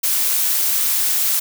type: noise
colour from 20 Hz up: blue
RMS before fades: -18 dBFS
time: 0.03-1.4 s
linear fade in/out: 10 ms
effects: none

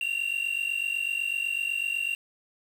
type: tone pair together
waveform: triangle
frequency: 2733 / 2781 Hz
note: F7 / F7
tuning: -38 / -8 cents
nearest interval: unison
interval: 30 cents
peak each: -28 dBFS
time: 0.01-2.15 s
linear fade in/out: 2 ms
effects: 8-bit

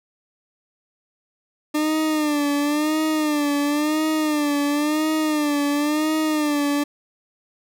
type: tone with vibrato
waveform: 40% pulse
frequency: 300 Hz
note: D4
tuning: 37 cents sharp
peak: -18 dBFS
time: 1.74-6.84 s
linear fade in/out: 10 ms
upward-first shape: sine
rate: 0.96 Hz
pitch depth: 76 cents each way
effects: none

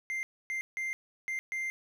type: tone bursts at uneven times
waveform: triangle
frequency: 2093 Hz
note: C7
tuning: in tune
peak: -30 dBFS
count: 5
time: 0.1-0.23 / 0.5-0.61 / 0.77-0.93 / 1.28-1.39 / 1.52-1.7 s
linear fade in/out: 0 ms
effects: none

